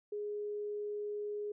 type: tone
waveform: sine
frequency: 415.6 Hz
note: G#4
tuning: 1 cent sharp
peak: -36 dBFS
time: 0.12-1.52 s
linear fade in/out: 5 ms
effects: none